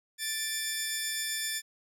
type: tone pair together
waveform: 10% pulse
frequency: 1759.8 / 2349 Hz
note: A6 / D7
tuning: 0 / 0 cents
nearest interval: perfect fourth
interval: 500 cents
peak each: -23 / -29 dBFS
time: 0.18-1.62 s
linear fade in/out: 50 ms
effects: none